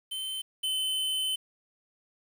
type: tone pair in turn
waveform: square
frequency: 3081 / 3051 Hz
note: G7 / G7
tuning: -31 / -48 cents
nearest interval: unison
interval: 17 cents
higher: first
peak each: -33 / -28 dBFS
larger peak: second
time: 0.11-0.42 / 0.63-1.36 s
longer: second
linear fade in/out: 10 ms
effects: 9-bit